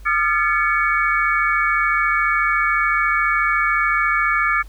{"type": "tone cluster", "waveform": "sine", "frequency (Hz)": [1214, 1368, 1723, 2239], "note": ["D#6", "F6", "A6", "C#7"], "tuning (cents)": [-43, -36, -37, 17], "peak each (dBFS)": -21, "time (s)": [0.05, 4.63], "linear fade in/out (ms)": 20, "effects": ["added 50 Hz sine -36 dBFS peak until 4.68 s", "pink hiss -52 dBFS RMS until 4.68 s"]}